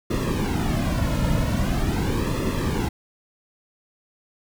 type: noise with flanger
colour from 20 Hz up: brown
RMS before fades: -23 dBFS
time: 0.1-2.89 s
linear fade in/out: 10 ms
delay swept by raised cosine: 1.3 to 2.6 ms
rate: 0.43 Hz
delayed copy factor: -0.75
effects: none